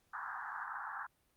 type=band-pass noise; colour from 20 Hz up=white; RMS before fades=-43 dBFS; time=0.13-1.07 s; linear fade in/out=10 ms; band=780 to 1700 Hz; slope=96 dB/octave; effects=pink hiss -75 dBFS RMS until 1.36 s + Opus 48 kbps